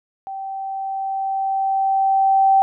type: tone with level ramp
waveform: sine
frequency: 776 Hz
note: G5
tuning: 18 cents flat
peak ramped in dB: -27 to -10 dBFS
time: 0.27-2.62 s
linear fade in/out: 0 ms
effects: none